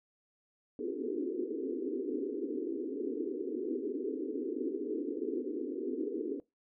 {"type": "band-pass noise", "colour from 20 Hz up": "white", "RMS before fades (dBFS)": -36, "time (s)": [0.79, 6.4], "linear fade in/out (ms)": 2, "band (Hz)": [250, 450], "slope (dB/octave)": 96, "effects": ["noise-tail reverb RT60 0.2 s tail -20 dB re dry"]}